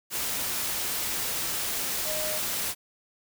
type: tone in noise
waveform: sine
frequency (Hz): 618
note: D#5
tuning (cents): -12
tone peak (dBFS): -33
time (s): 2.04-2.41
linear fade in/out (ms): 50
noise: white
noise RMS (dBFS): -30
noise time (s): 0.1-2.75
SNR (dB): -6
effects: none